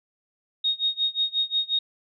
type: tone with tremolo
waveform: sine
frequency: 3729 Hz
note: A#7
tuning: in tune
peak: -19 dBFS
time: 0.64-1.79 s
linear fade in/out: 5 ms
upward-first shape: sine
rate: 5.6 Hz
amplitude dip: 95%
effects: none